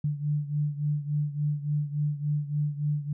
sine beating tone pair, 146.83 / 150.33 Hz, D3 / D3, 0 / +41 cents, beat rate 3.5 Hz, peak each -27 / -31 dBFS, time 0.04-3.13 s, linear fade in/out 5 ms, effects none

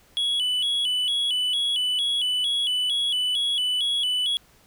triangle tone with vibrato, 3160 Hz, G7, 13 cents sharp, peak -20 dBFS, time 0.17-4.37 s, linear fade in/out 0 ms, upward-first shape square, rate 2.2 Hz, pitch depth 98 cents each way, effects pink hiss -57 dBFS RMS until 4.66 s

